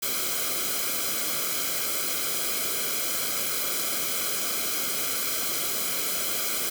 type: noise with comb filter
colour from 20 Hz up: white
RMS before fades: -28 dBFS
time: 0.02-6.7 s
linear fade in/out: 10 ms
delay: 1.1 ms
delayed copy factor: -0.85
effects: none